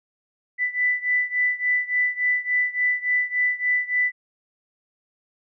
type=beating tone pair; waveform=sine; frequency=1986 / 1989.5 Hz; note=B6 / B6; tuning=+9 / +12 cents; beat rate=3.5 Hz; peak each=-22 / -24 dBFS; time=0.58-4.12 s; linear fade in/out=50 ms; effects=none